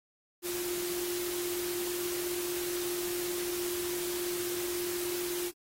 sine tone in noise, 352.7 Hz, F4, 17 cents sharp, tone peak -34 dBFS, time 0.42-5.52 s, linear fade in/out 50 ms, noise white, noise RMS -38 dBFS, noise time 0.42-5.52 s, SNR +1 dB, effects AAC 48 kbps

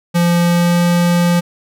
square tone with pitch glide, 172.6 to 173.9 Hz, F3 to F3, -20 to -7 cents, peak -11 dBFS, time 0.14-1.41 s, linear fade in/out 20 ms, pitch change +13 cents, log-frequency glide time 0.4-0.83 s, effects none

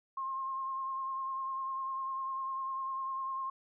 sine tone with vibrato, 1066 Hz, C6, 32 cents sharp, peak -34 dBFS, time 0.17-3.5 s, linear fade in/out 5 ms, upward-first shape sine, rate 10 Hz, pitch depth 22 cents each way, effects none

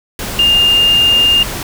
sine tone in noise, 2813 Hz, F7, 12 cents sharp, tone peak -7 dBFS, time 0.39-1.43 s, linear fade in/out 2 ms, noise pink, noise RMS -22 dBFS, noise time 0.19-1.63 s, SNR +12 dB, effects none

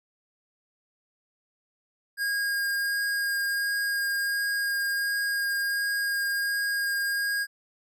square tone with vibrato, 1625 Hz, G#6, 38 cents flat, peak -26 dBFS, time 2.17-7.47 s, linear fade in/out 50 ms, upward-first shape sine, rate 1.4 Hz, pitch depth 8 cents each way, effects none

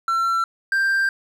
triangle tone pair in turn, 1351 / 1580.4 Hz, E6 / G6, +42 / +14 cents, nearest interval minor third, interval 272 cents, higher second, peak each -16 / -15 dBFS, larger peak second, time 0.08-0.44 / 0.72-1.09 s, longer second, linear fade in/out 2 ms, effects none

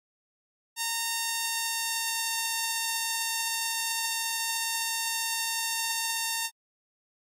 5% pulse tone with pitch glide, 918 to 912.2 Hz, A#5 to A#5, -27 to -38 cents, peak -16 dBFS, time 0.76-6.5 s, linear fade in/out 50 ms, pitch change -11 cents, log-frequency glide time 1.08-2.28 s, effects AAC 48 kbps

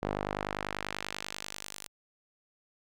sawtooth tone with band-pass filter sweep, 50.2 Hz, G1, 42 cents sharp, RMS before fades -38 dBFS, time 0.02-1.88 s, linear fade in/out 10 ms, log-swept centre 600 to 9700 Hz, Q 0.74, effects none

